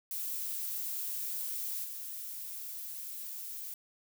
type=noise with level steps; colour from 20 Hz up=violet; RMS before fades=-37 / -42 dBFS; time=0.11-3.74 s; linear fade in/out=2 ms; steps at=1.84 s; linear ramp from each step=10 ms; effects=none